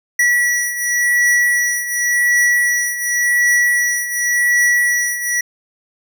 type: beating tone pair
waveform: square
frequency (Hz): 1940 / 1940.9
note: B6 / B6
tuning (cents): -31 / -31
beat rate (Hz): 0.9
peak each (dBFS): -15 / -20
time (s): 0.19-5.41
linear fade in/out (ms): 5
effects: none